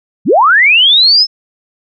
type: linear sweep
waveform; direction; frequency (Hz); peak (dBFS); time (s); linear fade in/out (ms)
sine; up; 120 to 5300; -4; 0.25-1.27; 50
effects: none